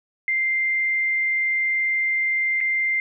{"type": "tone with dropouts", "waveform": "sine", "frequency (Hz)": 2093, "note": "C7", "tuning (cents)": 0, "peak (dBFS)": -19, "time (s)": [0.28, 3], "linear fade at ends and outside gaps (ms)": 1, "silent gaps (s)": [2.605, 2.611], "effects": []}